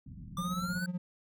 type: low-pass noise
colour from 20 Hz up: white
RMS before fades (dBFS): -47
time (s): 0.06-0.81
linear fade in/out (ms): 5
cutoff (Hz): 230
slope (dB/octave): 48
type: exponential sweep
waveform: square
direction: up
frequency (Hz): 1174.7 to 1529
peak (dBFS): -37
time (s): 0.37-0.86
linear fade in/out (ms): 2
type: tone with tremolo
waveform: triangle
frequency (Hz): 179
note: F3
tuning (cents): +43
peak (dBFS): -28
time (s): 0.38-0.98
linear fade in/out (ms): 5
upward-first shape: sine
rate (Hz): 16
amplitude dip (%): 80
effects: none